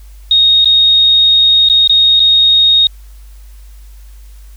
sine tone with dropouts, 3729 Hz, A#7, in tune, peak -5 dBFS, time 0.31-2.87 s, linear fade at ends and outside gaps 2 ms, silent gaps 0.646-0.656 / 1.688-1.698 / 1.876-1.895 / 2.196-2.201 s, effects added 50 Hz sine -32 dBFS peak until 4.56 s + white hiss -49 dBFS RMS until 4.56 s

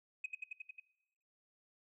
sine tone with echo, 2526 Hz, D#7, 26 cents sharp, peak -34 dBFS, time 0.24-0.26 s, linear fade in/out 5 ms, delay 90 ms, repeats 6, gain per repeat -2 dB, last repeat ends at 0.8 s, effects noise-tail reverb RT60 0.9 s tail -19 dB re dry + tanh soft clip ceiling -34 dBFS

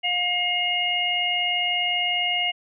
harmonic tone, 713 Hz, F5, 36 cents sharp, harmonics 1 / 3 / 4, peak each -29 / -26 / -23 dBFS, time 0.03-2.52 s, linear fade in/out 20 ms, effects none

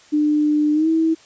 sine tone with pitch glide, 299.7 to 323.1 Hz, D4 to E4, +35 to -35 cents, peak -14 dBFS, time 0.12-1.15 s, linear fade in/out 20 ms, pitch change +130 cents, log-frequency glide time 0.73-0.88 s, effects white hiss -49 dBFS RMS until 1.25 s + resampled to 16000 Hz

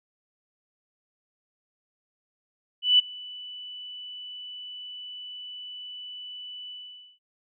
sine tone with ADSR envelope, 2978 Hz, F#7, 11 cents sharp, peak -13 dBFS, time 2.82-7.19 s, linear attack 170 ms, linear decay 13 ms, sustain -24 dB, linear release 490 ms, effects none

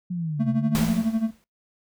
sine linear two-way sweep, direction down then up, 182.7 to 130.81 to 182.7 Hz, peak -25 dBFS, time 0.1-1.02 s, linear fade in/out 10 ms, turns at 0.5 s
triangle tone with tremolo, 223.1 Hz, A3, 24 cents sharp, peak -16 dBFS, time 0.39-1.31 s, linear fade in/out 20 ms, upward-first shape sine, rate 12 Hz, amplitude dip 80%
pink noise with exponential decay, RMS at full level -26 dBFS, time 0.75-1.44 s, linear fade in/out 0 ms, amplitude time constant 150 ms
effects noise-tail reverb RT60 0.2 s tail -22 dB re dry

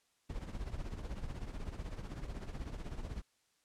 brown noise with tremolo, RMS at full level -39 dBFS, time 0.29-3.22 s, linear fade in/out 10 ms, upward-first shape triangle, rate 16 Hz, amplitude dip 75%, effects white hiss -75 dBFS RMS until 3.64 s + low-pass 9000 Hz 12 dB/octave

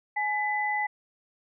sine tone pair together, 841 / 2000 Hz, G#5 / B6, +22 / +21 cents, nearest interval octave + minor third, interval 1499 cents, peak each -28 dBFS, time 0.16-0.87 s, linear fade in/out 10 ms, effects none

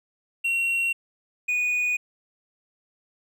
triangle tone pair in turn, 2737 / 2468 Hz, F7 / D#7, -36 / -15 cents, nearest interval major second, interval 179 cents, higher first, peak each -20 dBFS, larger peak neither, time 0.44-0.93 / 1.48-1.97 s, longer neither, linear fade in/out 10 ms, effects none

